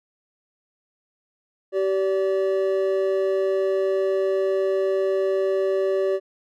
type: tone pair together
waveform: triangle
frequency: 385.1 / 577 Hz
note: G4 / D5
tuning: -31 / -31 cents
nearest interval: perfect fifth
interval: 700 cents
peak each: -19 / -22 dBFS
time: 1.72-6.2 s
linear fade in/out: 50 ms
effects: none